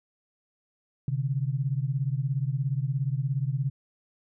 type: beating tone pair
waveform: sine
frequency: 130 / 147 Hz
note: C3 / D3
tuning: -11 / +2 cents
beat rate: 17 Hz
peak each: -27 / -29 dBFS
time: 1.08-3.7 s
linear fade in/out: 2 ms
effects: none